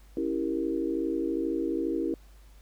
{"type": "chord", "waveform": "sine", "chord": "C# diminished seventh", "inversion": "none", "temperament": "equal", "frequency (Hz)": [277.2, 329.6, 392, 466.2], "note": ["C#4", "E4", "G4", "Bb4"], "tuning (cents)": [0, 0, 0, 0], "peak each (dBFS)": [-33, -29, -34, -35], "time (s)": [0.17, 2.14], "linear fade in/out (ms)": 2, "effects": ["added 50 Hz sine -50 dBFS peak until 2.61 s", "pink hiss -62 dBFS RMS until 2.61 s"]}